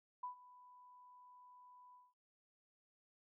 sine tone with ADSR envelope, 993 Hz, B5, 9 cents sharp, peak -40 dBFS, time 0.23-2.14 s, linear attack 7 ms, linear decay 110 ms, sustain -19 dB, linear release 200 ms, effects none

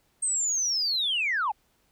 sine linear sweep, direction down, 8450 to 766 Hz, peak -23 dBFS, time 0.22-1.52 s, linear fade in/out 10 ms, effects tanh soft clip ceiling -19 dBFS + pink hiss -68 dBFS RMS until 1.91 s

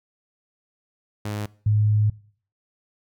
sawtooth / sine tone pair in turn, 104.6 / 105.94 Hz, G#2 / G#2, +13 / +35 cents, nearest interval unison, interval 22 cents, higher second, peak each -23 / -16 dBFS, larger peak second, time 1.25-1.46 / 1.66-2.1 s, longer second, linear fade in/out 5 ms, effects noise-tail reverb RT60 0.5 s tail -22 dB re dry

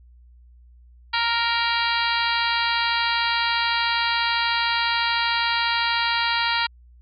harmonic tone with a mistuned harmonic, 466.2 Hz, A#4, in tune, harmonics 2 / 3 / 4 / 5 / 6 / 7 / 8 / 9 / 10, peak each -25 / -27 / -28 / -29 / -30 / -30 / -31 / -32 / -32 dBFS, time 1.13-6.67 s, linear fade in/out 10 ms, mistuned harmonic 8, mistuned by +81 cents, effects added 60 Hz sine -47 dBFS peak until 7.01 s

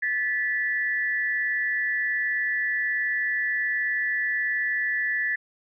sine tone pair together, 1743.3 / 1962 Hz, A6 / B6, -17 / -12 cents, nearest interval major second, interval 205 cents, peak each -25 / -27 dBFS, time 0.02-5.36 s, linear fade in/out 10 ms, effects none

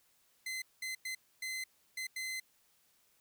sawtooth tone bursts at uneven times, 2054 Hz, C7, 33 cents flat, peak -34 dBFS, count 6, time 0.46-0.62 / 0.82-0.95 / 1.05-1.15 / 1.42-1.64 / 1.97-2.07 / 2.16-2.4 s, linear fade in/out 5 ms, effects white hiss -71 dBFS RMS until 3.2 s

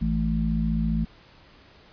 harmonic tone, 55 Hz, A1, in tune, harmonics 1 / 3 / 4, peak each -26 / -26 / -26 dBFS, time 0.01-1.05 s, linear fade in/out 10 ms, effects pink hiss -53 dBFS RMS until 1.92 s + resampled to 11025 Hz

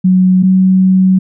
sine tone pair in turn, 185 / 187.58 Hz, F#3 / F#3, 0 / +24 cents, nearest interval unison, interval 24 cents, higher second, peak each -5 dBFS, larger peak neither, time 0.04-0.43 / 0.43-1.19 s, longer second, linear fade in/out 10 ms, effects none

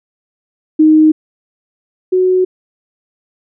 sine tone pair in turn, 311.1 / 369.4 Hz, D#4 / F#4, 0 / -3 cents, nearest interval minor third, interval 297 cents, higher second, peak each -4 / -8 dBFS, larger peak first, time 0.79-1.12 / 2.12-2.45 s, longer neither, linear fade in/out 10 ms, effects none

